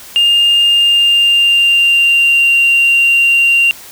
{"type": "tone with pitch glide", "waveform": "sine", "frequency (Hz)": [2814, 2770], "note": ["F7", "F7"], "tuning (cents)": [12, -15], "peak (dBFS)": -5, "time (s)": [0.16, 3.71], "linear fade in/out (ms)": 0, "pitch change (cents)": -27, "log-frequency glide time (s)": [0.62, 2.55], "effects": ["tanh soft clip ceiling -4 dBFS", "white hiss -34 dBFS RMS until 3.91 s"]}